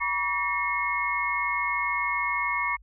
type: tone cluster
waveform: sine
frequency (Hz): 965 / 1138 / 1818 / 2168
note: B5 / C#6 / A#6 / C#7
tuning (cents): -40 / +45 / -44 / -39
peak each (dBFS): -31 / -30 / -35 / -27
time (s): 0-2.77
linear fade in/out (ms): 20
effects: added 50 Hz sine -50 dBFS peak until 2.82 s